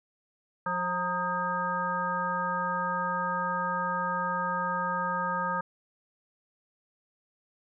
harmonic tone with a mistuned harmonic, 178 Hz, F3, 33 cents sharp, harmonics 1 / 3 / 5 / 7 / 9, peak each -37 / -37 / -32 / -31 / -35 dBFS, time 0.66-5.61 s, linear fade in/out 5 ms, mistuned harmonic 5, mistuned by +64 cents, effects none

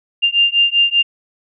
sine beating tone pair, 2794 / 2799.1 Hz, F7 / F7, 0 / +3 cents, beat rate 5.1 Hz, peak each -14 dBFS, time 0.22-1.03 s, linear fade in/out 20 ms, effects none

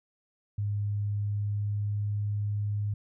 sine tone with pitch glide, 102.8 to 103.4 Hz, G#2 to G#2, -17 to -7 cents, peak -27 dBFS, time 0.58-2.94 s, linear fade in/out 5 ms, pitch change +10 cents, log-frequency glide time 1.15-2.14 s, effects none

